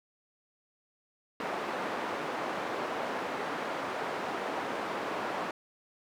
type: band-pass noise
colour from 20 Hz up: white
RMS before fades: -35 dBFS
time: 1.4-5.51 s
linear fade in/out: 2 ms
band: 270 to 1100 Hz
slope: 12 dB/octave
effects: none